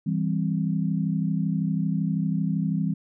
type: chord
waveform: sine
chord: C major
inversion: first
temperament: just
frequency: 163.52 / 196.22 / 261.6 Hz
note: E3 / G3 / C4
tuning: -14 / +2 / 0 cents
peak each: -25 / -26 / -31 dBFS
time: 0.06-2.94 s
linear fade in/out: 10 ms
effects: none